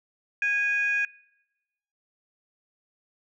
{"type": "tone pair together", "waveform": "sine", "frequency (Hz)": [1643.8, 2473], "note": ["G#6", "D#7"], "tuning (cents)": [-18, -11], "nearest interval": "perfect fifth", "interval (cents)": 707, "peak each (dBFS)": -24, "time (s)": [0.42, 1.05], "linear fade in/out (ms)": 2, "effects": ["noise-tail reverb RT60 1.0 s tail -26 dB re dry", "tanh soft clip ceiling -16 dBFS"]}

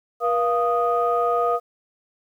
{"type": "tone cluster", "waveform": "sine", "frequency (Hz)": [479, 693, 1242], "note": ["A#4", "F5", "D#6"], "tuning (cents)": [47, -14, -3], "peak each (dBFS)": -22, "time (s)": [0.2, 1.6], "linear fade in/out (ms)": 50, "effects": ["tanh soft clip ceiling -9 dBFS", "9-bit"]}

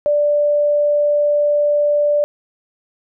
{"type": "tone", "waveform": "sine", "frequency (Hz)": 587.3, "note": "D5", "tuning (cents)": 0, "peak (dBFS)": -12, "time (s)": [0.06, 2.24], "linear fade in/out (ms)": 0, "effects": []}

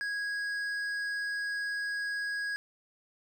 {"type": "tone with hard clipping", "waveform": "sine", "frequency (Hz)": 1653, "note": "G#6", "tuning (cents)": -9, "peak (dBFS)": -33, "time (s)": [0.01, 2.56], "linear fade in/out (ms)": 0, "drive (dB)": 7, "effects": []}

